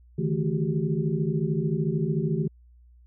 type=tone cluster; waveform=sine; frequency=147 / 160.5 / 217.3 / 370.9 / 400 Hz; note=D3 / E3 / A3 / F#4 / G4; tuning=+2 / -46 / -21 / +4 / +35 cents; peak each=-29 / -26 / -31 / -32 / -34 dBFS; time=0.18-2.48 s; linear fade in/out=10 ms; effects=added 60 Hz sine -51 dBFS peak until 3.06 s